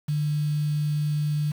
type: tone with quantisation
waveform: sine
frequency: 149.2 Hz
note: D3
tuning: 28 cents sharp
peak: -22 dBFS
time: 0.08-1.52 s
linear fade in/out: 10 ms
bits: 7
effects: none